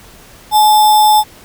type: tone with sample-and-hold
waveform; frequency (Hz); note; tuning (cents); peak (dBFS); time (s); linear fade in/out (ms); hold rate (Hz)
sine; 850; G#5; +40; -5; 0.51-1.24; 50; 4410
effects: pink hiss -40 dBFS RMS until 1.44 s